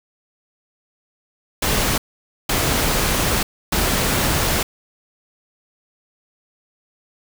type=noise bursts at uneven times; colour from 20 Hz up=pink; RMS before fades=-19 dBFS; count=3; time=1.62-1.98 / 2.49-3.43 / 3.72-4.63 s; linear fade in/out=5 ms; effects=none